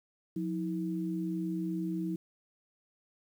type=tone pair together; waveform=sine; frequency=178.6 / 322.1 Hz; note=F3 / E4; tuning=+39 / -40 cents; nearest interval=minor seventh; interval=1021 cents; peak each=-34 / -34 dBFS; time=0.36-2.16 s; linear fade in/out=5 ms; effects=10-bit